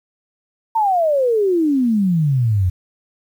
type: exponential sweep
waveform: sine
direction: down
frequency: 922 to 87 Hz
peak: -13 dBFS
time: 0.75-2.7 s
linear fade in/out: 10 ms
effects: 8-bit